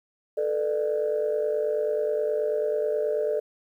sine tone cluster, 439.8 / 489.1 / 598 Hz, A4 / B4 / D5, -1 / -17 / +31 cents, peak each -25 / -32 / -26 dBFS, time 0.37-3.4 s, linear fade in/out 10 ms, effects tanh soft clip ceiling -16 dBFS + 10-bit

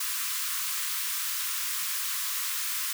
white high-pass noise, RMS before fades -31 dBFS, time 0-2.93 s, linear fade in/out 5 ms, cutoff 1000 Hz, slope 96 dB/octave, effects none

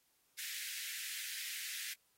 pink high-pass noise, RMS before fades -44 dBFS, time 0.38-1.94 s, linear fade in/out 10 ms, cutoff 1700 Hz, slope 48 dB/octave, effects white hiss -75 dBFS RMS until 2.17 s + AAC 48 kbps

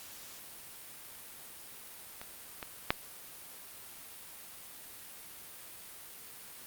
clicks, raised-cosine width 0.3 ms, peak -27 / -23 / -9 dBFS, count 3, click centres 2.215 / 2.628 / 2.905 s, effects white hiss -49 dBFS RMS until 6.66 s + Opus 48 kbps

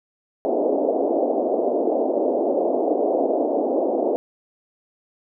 white band-pass noise, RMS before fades -21 dBFS, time 0.45-4.16 s, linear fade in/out 0 ms, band 260 to 690 Hz, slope 48 dB/octave, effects none

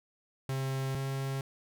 45% pulse tone pair in turn, 133.7 / 135.33 Hz, C3 / C#3, +38 / -41 cents, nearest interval unison, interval 21 cents, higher second, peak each -31 / -32 dBFS, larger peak first, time 0.49-0.95 / 0.95-1.41 s, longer neither, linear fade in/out 2 ms, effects none

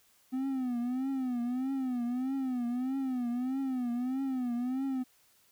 triangle tone with vibrato, 254.2 Hz, C4, 50 cents flat, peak -28 dBFS, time 0.32-5.04 s, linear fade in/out 20 ms, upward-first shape triangle, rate 1.6 Hz, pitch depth 130 cents each way, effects white hiss -66 dBFS RMS until 5.51 s

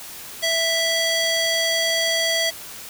square tone with band-pass filter, 659.3 Hz, E5, in tune, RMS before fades -21 dBFS, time 0.42-2.51 s, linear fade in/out 20 ms, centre 4100 Hz, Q 1, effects white hiss -37 dBFS RMS until 2.89 s

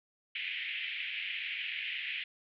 pink band-pass noise, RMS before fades -38 dBFS, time 0.35-2.24 s, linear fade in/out 5 ms, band 2000 to 3100 Hz, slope 48 dB/octave, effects none

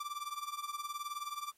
45% pulse tone with tremolo, 1174.7 Hz, D6, in tune, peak -35 dBFS, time 0-1.52 s, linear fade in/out 5 ms, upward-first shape triangle, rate 19 Hz, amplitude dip 90%, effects white hiss -72 dBFS RMS until 1.57 s + AAC 48 kbps

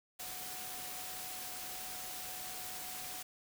sine tone in noise, 740 Hz, F#5, in tune, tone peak -52 dBFS, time 0.19-3.23 s, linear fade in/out 10 ms, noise white, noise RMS -44 dBFS, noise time 0.19-3.23 s, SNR -11 dB, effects none

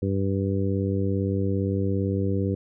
harmonic tone, 97.6 Hz, G2, 7 cents flat, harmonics 1 / 2 / 3 / 4 / 5, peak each -25 / -28 / -30 / -31 / -32 dBFS, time 0.02-2.55 s, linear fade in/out 5 ms, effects none

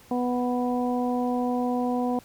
harmonic tone, 246.9 Hz, B3, in tune, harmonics 1 / 2 / 3 / 4, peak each -25 / -30 / -30 / -36 dBFS, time 0.11-2.19 s, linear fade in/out 2 ms, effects pink hiss -53 dBFS RMS until 2.24 s

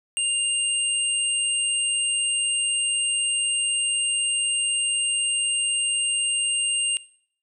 sine tone pair together, 2804 / 8490 Hz, F7 / C9, +6 / +24 cents, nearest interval octave + perfect fifth, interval 1918 cents, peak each -24 dBFS, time 0.17-6.97 s, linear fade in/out 0 ms, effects noise-tail reverb RT60 0.6 s tail -20 dB re dry

